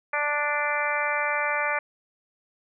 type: harmonic tone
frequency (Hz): 293.7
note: D4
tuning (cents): 0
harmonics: 2 / 3 / 4 / 5 / 6 / 7 / 8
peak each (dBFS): -31 / -31 / -31 / -31 / -31 / -31 / -31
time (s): 0.13-1.79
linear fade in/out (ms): 5
effects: none